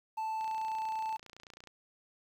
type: tone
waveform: triangle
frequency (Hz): 880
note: A5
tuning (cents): 0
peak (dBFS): -31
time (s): 0.17-1.17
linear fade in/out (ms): 10
type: click train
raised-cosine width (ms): 0.2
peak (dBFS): -33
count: 38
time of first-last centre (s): 0.41-1.673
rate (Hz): 29.3
effects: 10-bit